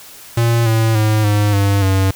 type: tone with pitch steps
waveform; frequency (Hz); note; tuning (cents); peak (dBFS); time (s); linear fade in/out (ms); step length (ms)
square; 116.7 / 112.21 / 107.88 / 103.73 / 99.73 / 95.89; A#2 / A2 / A2 / G#2 / G2 / G2; +2 / +34 / -34 / -2 / +30 / -38; -12; 0.37-2.11; 5; 290
effects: white hiss -38 dBFS RMS until 2.15 s